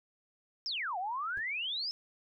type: exponential two-way sweep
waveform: sine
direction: down then up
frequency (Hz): 5588 to 698.5 to 5300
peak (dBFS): -33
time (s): 0.66-1.91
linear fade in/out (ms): 0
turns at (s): 0.98
type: noise with exponential decay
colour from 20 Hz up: brown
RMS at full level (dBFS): -46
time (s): 1.37-1.46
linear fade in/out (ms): 1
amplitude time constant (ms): 18
effects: none